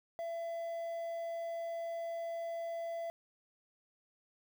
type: tone with quantisation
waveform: triangle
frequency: 671 Hz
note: E5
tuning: 31 cents sharp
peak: -35 dBFS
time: 0.19-3.1 s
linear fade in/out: 0 ms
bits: 10
effects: none